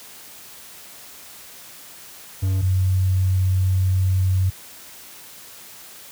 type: tone pair in turn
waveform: triangle / sine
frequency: 94.9 / 93.65 Hz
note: F#2 / F#2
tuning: +44 / +21 cents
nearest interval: unison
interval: 23 cents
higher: first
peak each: -15 dBFS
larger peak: neither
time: 2.42-2.62 / 2.62-4.5 s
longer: second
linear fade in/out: 10 ms
effects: white hiss -42 dBFS RMS until 6.11 s + high-pass 60 Hz 12 dB/octave